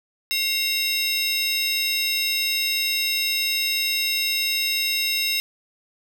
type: tone cluster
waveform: square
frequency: 2126 / 2748 / 3791 / 5270 Hz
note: C7 / F7 / A#7 / E8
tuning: +27 / -29 / +28 / -1 cents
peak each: -31 / -26 / -26 / -28 dBFS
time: 0.31-5.4 s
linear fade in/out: 0 ms
effects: none